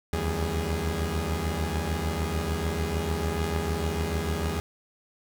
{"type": "tone cluster", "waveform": "sawtooth", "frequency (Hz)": [75.9, 82.6, 193.9, 412.7], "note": ["D#2", "E2", "G3", "G#4"], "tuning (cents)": [-42, 4, -19, -11], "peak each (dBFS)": [-27, -26, -32, -30], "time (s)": [0.13, 4.6], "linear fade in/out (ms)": 0, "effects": []}